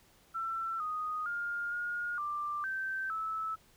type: tone with pitch steps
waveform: sine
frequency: 1341 / 1243 / 1411 / 1428 / 1183 / 1553 / 1307 Hz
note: E6 / D#6 / F6 / F6 / D6 / G6 / E6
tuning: +29 / -2 / +17 / +38 / +12 / -17 / -15 cents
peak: -33 dBFS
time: 0.34-3.56 s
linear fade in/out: 20 ms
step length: 460 ms
effects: pink hiss -64 dBFS RMS until 3.76 s